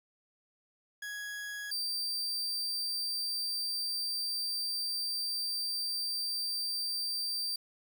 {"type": "tone pair in turn", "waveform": "40% pulse", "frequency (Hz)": [1666, 4681], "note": ["G#6", "D8"], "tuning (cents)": [5, -7], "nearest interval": "octave + tritone", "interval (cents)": 1788, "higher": "second", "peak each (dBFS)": [-37, -31], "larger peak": "second", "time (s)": [[1.02, 1.71], [1.71, 7.56]], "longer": "second", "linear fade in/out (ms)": 5, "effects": ["10-bit"]}